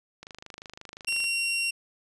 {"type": "click train", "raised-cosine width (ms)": 0.2, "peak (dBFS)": -25, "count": 27, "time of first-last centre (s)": [0.23, 1.242], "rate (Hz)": 25.7}
{"type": "tone", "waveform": "sawtooth", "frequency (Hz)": 2748, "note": "F7", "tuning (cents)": -29, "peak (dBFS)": -22, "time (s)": [1.07, 1.71], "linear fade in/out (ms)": 10}
{"effects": ["resampled to 24000 Hz"]}